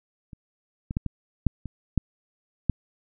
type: clicks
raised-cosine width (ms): 5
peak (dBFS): -29 / -18 / -12 / -16 / -7 / -22 / -8 / -8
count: 8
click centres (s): 0.332 / 0.909 / 0.969 / 1.063 / 1.467 / 1.657 / 1.977 / 2.697
effects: none